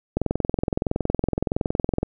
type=click train; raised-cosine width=2 ms; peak=-8 dBFS; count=41; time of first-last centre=0.17-2.03 s; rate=21.5 Hz; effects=none